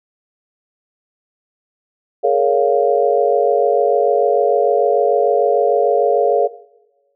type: chord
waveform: sine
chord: Bb minor seventh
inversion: third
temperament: just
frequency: 419.5 / 466.2 / 559.4 / 699.2 Hz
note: Ab4 / Bb4 / Db5 / F5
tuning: +17 / 0 / +16 / +2 cents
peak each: -17 dBFS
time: 2.23-6.48 s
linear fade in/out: 20 ms
effects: noise-tail reverb RT60 1.0 s tail -18 dB re dry